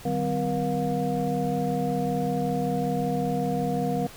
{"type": "tone cluster", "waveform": "sine", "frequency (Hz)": [152, 192, 257.3, 477.6, 712], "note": ["D#3", "G3", "C4", "A#4", "F5"], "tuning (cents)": [-40, -36, -29, 42, 33], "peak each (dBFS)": -30, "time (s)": [0.05, 4.07], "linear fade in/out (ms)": 5, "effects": ["pink hiss -45 dBFS RMS until 4.16 s"]}